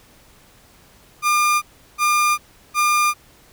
30% pulse tone bursts, 1204 Hz, D6, 43 cents sharp, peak -12 dBFS, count 3, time 1.22-3.14 s, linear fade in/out 50 ms, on 400 ms, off 360 ms, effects pink hiss -51 dBFS RMS until 3.52 s

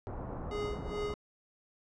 pink low-pass noise, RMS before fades -40 dBFS, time 0.07-1.14 s, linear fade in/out 0 ms, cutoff 1100 Hz, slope 24 dB/octave
square tone with tremolo, 415.3 Hz, G#4, in tune, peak -34 dBFS, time 0.51-1.14 s, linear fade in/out 2 ms, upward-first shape sine, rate 2.4 Hz, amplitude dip 85%
effects low-pass 5000 Hz 12 dB/octave

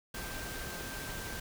sine tone in noise, 1568 Hz, G6, in tune, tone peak -46 dBFS, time 0.14-1.4 s, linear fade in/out 5 ms, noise pink, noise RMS -41 dBFS, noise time 0.14-1.4 s, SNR -8 dB, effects none

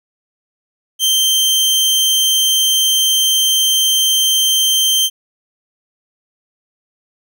sawtooth tone, 3136 Hz, G7, in tune, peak -8 dBFS, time 0.99-5.1 s, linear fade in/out 50 ms, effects none

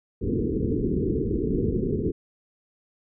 white low-pass noise, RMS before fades -25 dBFS, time 0.21-2.12 s, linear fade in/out 20 ms, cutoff 450 Hz, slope 96 dB/octave, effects none

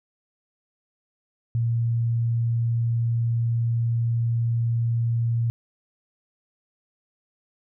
sine tone, 116.54 Hz, A#2, in tune, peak -20 dBFS, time 1.55-5.5 s, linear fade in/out 0 ms, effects none

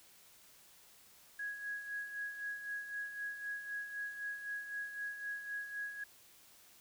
sine tone with tremolo, 1661.2 Hz, G#6, in tune, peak -37 dBFS, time 1.39-6.04 s, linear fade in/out 5 ms, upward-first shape sine, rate 3.9 Hz, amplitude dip 60%, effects white hiss -62 dBFS RMS until 6.8 s

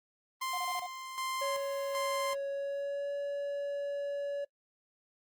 sawtooth tone with tremolo, 1046.5 Hz, C6, in tune, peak -30 dBFS, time 0.41-2.35 s, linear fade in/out 10 ms, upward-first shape square, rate 1.3 Hz, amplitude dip 60%
triangle tone bursts, 723 Hz, F#5, 40 cents flat, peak -35 dBFS, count 5, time 0.53-0.866 s, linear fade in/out 5 ms, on 48 ms, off 24 ms
triangle tone with pitch glide, 556 to 568 Hz, C#5 to C#5, +5 to +42 cents, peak -31 dBFS, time 1.41-4.45 s, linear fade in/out 10 ms, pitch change +37 cents, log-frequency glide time 2.48-3.12 s
effects noise-tail reverb RT60 0.1 s tail -22 dB re dry + Opus 24 kbps

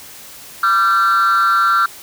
sine tone with frequency modulation, 1367 Hz, F6, 37 cents flat, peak -8 dBFS, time 0.63-1.86 s, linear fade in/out 5 ms, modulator 190 Hz, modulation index 0.74, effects tanh soft clip ceiling -10 dBFS + white hiss -37 dBFS RMS until 2.02 s

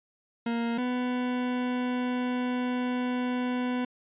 40% pulse tone pair in turn, 233.4 / 248.8 Hz, A#3 / B3, +2 / +13 cents, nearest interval minor second, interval 111 cents, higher second, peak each -26 dBFS, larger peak neither, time 0.46-0.78 / 0.78-3.85 s, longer second, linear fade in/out 5 ms, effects resampled to 8000 Hz

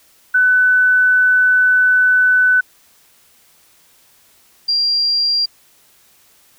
sine tone pair in turn, 1500 / 4762 Hz, F#6 / D8, +23 / +23 cents, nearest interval octave + minor sixth, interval 2000 cents, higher second, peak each -9 / -13 dBFS, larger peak first, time 0.34-2.61 / 4.68-5.46 s, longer first, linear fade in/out 10 ms, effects white hiss -52 dBFS RMS until 6.58 s

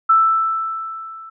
sine tone with level ramp, 1323 Hz, E6, 6 cents sharp, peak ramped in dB -8 to -34 dBFS, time 0.09-1.3 s, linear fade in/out 10 ms, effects none

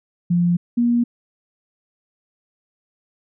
sine tone pair in turn, 174.1 / 238.3 Hz, F3 / A#3, -5 / +38 cents, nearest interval perfect fourth, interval 543 cents, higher second, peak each -14 dBFS, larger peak neither, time 0.3-0.57 / 0.77-1.04 s, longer neither, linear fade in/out 10 ms, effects none

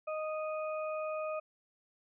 harmonic tone, 621 Hz, D#5, 3 cents flat, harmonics 1 / 2 / 4, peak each -35 / -41 / -47 dBFS, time 0.07-1.4 s, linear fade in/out 10 ms, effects none

